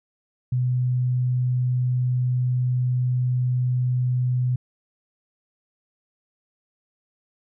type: tone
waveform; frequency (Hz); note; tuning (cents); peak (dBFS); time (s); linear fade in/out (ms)
sine; 125.4; B2; +27; -19; 0.52-4.56; 5
effects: none